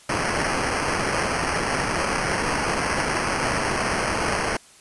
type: noise with sample-and-hold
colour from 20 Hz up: white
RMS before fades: -24 dBFS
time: 0.09-4.57 s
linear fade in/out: 5 ms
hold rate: 3675 Hz
effects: white hiss -50 dBFS RMS until 4.8 s + resampled to 24000 Hz